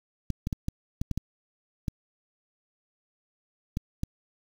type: clicks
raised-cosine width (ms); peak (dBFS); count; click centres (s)
5; -16; 10; 0.303 / 0.471 / 0.528 / 0.684 / 1.015 / 1.113 / 1.176 / 1.882 / 3.771 / 4.034
effects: 7-bit